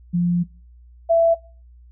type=tone pair in turn; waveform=sine; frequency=174.61 / 666.1 Hz; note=F3 / E5; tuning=0 / +18 cents; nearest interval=octave + major seventh; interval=2318 cents; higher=second; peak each=-16 / -12 dBFS; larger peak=second; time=0.13-0.44 / 1.09-1.35 s; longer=first; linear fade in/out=20 ms; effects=noise-tail reverb RT60 0.4 s tail -23 dB re dry + added 60 Hz sine -44 dBFS peak until 1.91 s